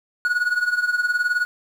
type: tone with tremolo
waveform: triangle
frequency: 1458 Hz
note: F#6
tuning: 26 cents flat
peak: -13 dBFS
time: 0.25-1.45 s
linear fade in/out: 0 ms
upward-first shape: triangle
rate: 19 Hz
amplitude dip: 85%
effects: 8-bit

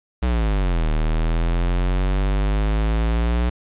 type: exponential two-way sweep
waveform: square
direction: down then up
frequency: 64.2 to 38.08 to 60.5 Hz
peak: -18 dBFS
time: 0.22-3.5 s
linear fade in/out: 10 ms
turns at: 0.9 s
effects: resampled to 8000 Hz + 8-bit

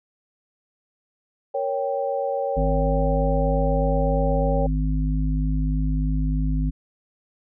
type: chord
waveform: sine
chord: G diminished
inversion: first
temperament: equal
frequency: 466.2 / 554.4 / 784 Hz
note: Bb4 / Db5 / G5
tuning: 0 / 0 / 0 cents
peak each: -29 / -24 / -28 dBFS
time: 1.54-4.67 s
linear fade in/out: 10 ms
type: harmonic tone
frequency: 51.6 Hz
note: G#1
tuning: 10 cents flat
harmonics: 1 / 3 / 5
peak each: -21 / -26 / -28 dBFS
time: 2.56-6.71 s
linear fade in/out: 20 ms
effects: none

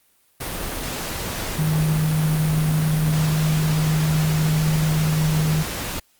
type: tone in noise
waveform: sine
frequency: 155.56 Hz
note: D#3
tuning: in tune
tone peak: -17 dBFS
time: 1.58-5.63 s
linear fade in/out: 10 ms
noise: pink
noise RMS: -28 dBFS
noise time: 0.4-6 s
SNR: +8 dB
effects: white hiss -61 dBFS RMS until 6.19 s + Opus 32 kbps

